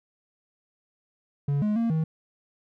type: tone with pitch steps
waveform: triangle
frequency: 142.1 / 210.6 / 230.7 / 159.1 Hz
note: C#3 / G#3 / A#3 / D#3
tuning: +43 / +24 / -18 / +39 cents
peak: -20 dBFS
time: 1.48-2.04 s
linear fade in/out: 5 ms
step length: 140 ms
effects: none